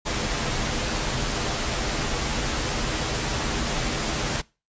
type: noise with comb filter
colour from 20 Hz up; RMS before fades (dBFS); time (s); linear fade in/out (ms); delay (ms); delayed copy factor
pink; -26; 0.05-4.42; 20; 11; -0.5
effects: noise-tail reverb RT60 0.3 s tail -23 dB re dry + resampled to 16000 Hz